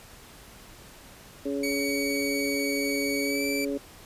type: harmonic tone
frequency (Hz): 140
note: C#3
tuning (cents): +18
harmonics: 2 / 3 / 4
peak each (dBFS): -29 / -32 / -34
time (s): 1.45-3.78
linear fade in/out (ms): 10
type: tone with pitch glide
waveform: sawtooth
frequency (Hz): 2254 to 2325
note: C#7 to D7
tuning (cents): +28 to -18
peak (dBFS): -26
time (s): 1.63-3.65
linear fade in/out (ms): 5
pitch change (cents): +54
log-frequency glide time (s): 3.23-3.43
effects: pink hiss -49 dBFS RMS until 4.05 s + resampled to 32000 Hz